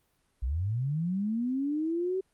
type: linear sweep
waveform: sine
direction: up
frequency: 55 to 384.4 Hz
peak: -27 dBFS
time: 0.42-2.21 s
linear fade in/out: 10 ms
effects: pink hiss -72 dBFS RMS until 2.33 s + Opus 32 kbps